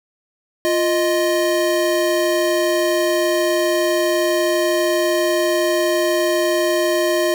square tone pair together, 349.3 / 622.3 Hz, F4 / D#5, 0 / 0 cents, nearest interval minor seventh, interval 1000 cents, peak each -19 dBFS, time 0.65-7.34 s, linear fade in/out 0 ms, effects none

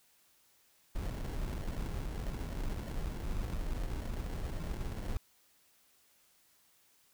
brown noise with sample-and-hold, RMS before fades -37 dBFS, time 0.95-5.17 s, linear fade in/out 2 ms, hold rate 1225 Hz, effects white hiss -68 dBFS RMS until 7.13 s

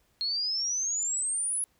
sine exponential sweep, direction up, 4235 to 10560 Hz, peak -27 dBFS, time 0.21-1.64 s, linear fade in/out 0 ms, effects pink hiss -69 dBFS RMS until 1.79 s

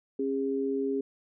sine tone pair together, 271.7 / 407.6 Hz, C#4 / G#4, -35 / -32 cents, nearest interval perfect fifth, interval 703 cents, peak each -30 / -29 dBFS, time 0.19-1.01 s, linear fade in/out 5 ms, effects none

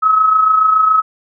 sine tone with amplitude modulation, 1283 Hz, E6, 47 cents flat, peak -6 dBFS, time 0.02-1.02 s, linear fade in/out 20 ms, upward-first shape sine, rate 27.1 Hz, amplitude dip 50%, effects none

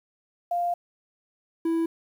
sine / triangle tone pair in turn, 698.5 / 329.6 Hz, F5 / E4, 0 / 0 cents, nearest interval octave + minor second, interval 1300 cents, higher first, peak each -23 / -20 dBFS, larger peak second, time 0.51-0.74 / 1.65-1.86 s, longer first, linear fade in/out 5 ms, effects 9-bit

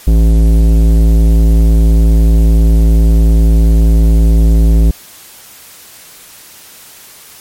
sine tone with tanh clipping, 55 Hz, A1, in tune, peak -6 dBFS, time 0.07-4.91 s, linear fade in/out 5 ms, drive 15 dB, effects white hiss -36 dBFS RMS until 7.4 s + MP3 64 kbps

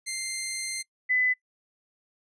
10% pulse / sine tone pair in turn, 2092 / 2006 Hz, C7 / B6, -1 / +26 cents, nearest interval minor second, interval 73 cents, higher first, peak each -21 dBFS, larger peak neither, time 0.06-0.83 / 1.09-1.34 s, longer first, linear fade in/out 20 ms, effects noise-tail reverb RT60 0.1 s tail -22 dB re dry + resampled to 24000 Hz

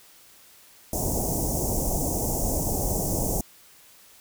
pink band-stop noise, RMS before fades -26 dBFS, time 0.93-3.41 s, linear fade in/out 2 ms, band 840 to 5900 Hz, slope 48 dB/octave, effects white hiss -53 dBFS RMS until 4.2 s

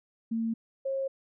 sine tone pair in turn, 226.8 / 539.4 Hz, A#3 / C#5, -47 / -47 cents, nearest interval octave + minor third, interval 1500 cents, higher second, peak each -27 / -28 dBFS, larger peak first, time 0.31-0.54 / 0.85-1.08 s, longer neither, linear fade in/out 10 ms, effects none

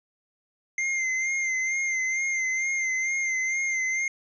square tone with vibrato, 2093 Hz, C7, in tune, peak -25 dBFS, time 0.78-4.08 s, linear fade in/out 2 ms, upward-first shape sine, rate 2.2 Hz, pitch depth 38 cents each way, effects resampled to 16000 Hz

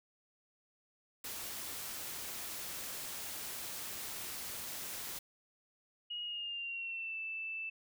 white noise, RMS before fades -43 dBFS, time 1.24-5.19 s, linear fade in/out 5 ms
sine tone with pitch glide, 2884 to 2645 Hz, F#7 to E7, -45 to +5 cents, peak -38 dBFS, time 6.1-7.7 s, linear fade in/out 10 ms, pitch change -150 cents, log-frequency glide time 6.23-7.18 s
effects none

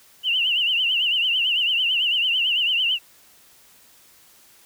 sine tone with vibrato, 2898 Hz, F#7, 37 cents flat, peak -18 dBFS, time 0.23-2.99 s, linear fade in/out 50 ms, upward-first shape triangle, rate 9 Hz, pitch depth 140 cents each way, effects white hiss -53 dBFS RMS until 4.65 s

